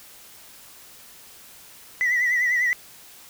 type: tone with vibrato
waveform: sine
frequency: 1963 Hz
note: B6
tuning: 11 cents flat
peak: -17 dBFS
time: 2.01-2.73 s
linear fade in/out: 0 ms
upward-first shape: triangle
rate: 10 Hz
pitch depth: 82 cents each way
effects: tanh soft clip ceiling -16 dBFS + white hiss -47 dBFS RMS until 3.29 s